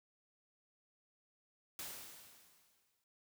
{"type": "noise with exponential decay", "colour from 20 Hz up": "white", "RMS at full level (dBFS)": -44, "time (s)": [1.79, 3.04], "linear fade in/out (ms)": 1, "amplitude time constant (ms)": 270, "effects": []}